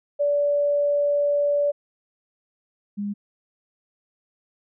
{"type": "tone pair in turn", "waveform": "sine", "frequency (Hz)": [578, 203.8], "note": ["D5", "G#3"], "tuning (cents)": [-28, -32], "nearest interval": "octave + tritone", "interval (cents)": 1804, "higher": "first", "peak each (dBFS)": [-18, -25], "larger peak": "first", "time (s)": [[0.19, 1.72], [2.97, 3.14]], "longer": "first", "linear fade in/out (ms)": 20, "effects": []}